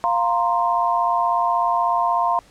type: chord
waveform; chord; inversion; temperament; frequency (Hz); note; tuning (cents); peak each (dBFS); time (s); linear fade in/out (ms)
sine; F suspended fourth; none; just; 698.5 / 931.3 / 1047.7; F5 / Bb5 / C6; 0 / -2 / +2; -21; 0.04-2.39; 0
effects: pink hiss -52 dBFS RMS until 2.5 s + low-pass 9000 Hz 12 dB/octave